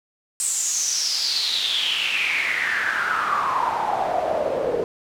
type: noise with band-pass filter sweep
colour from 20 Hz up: pink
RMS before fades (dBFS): -23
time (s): 0.4-4.84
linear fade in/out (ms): 0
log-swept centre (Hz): 8200 to 450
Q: 7.4
effects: none